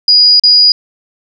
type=tone with dropouts; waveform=sine; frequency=4902 Hz; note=D#8; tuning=27 cents flat; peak=-3 dBFS; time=0.08-0.72 s; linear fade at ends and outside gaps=2 ms; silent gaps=0.397-0.436 s; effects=none